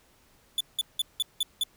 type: tone bursts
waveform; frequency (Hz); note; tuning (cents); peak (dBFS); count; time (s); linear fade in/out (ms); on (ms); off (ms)
45% pulse; 3479; A7; -20; -24; 6; 0.58-1.636; 2; 26; 180
effects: pink hiss -62 dBFS RMS until 1.76 s